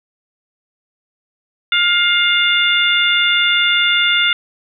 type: harmonic tone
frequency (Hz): 705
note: F5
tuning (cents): +16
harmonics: 2 / 3 / 4 / 5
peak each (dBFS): -17 / -17 / -17 / -17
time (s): 1.72-4.33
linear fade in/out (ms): 2
effects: none